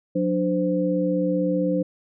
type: tone cluster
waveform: sine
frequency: 181 / 296.7 / 515 Hz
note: F#3 / D4 / C5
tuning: -38 / +18 / -28 cents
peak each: -24 dBFS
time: 0.15-1.83 s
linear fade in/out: 10 ms
effects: none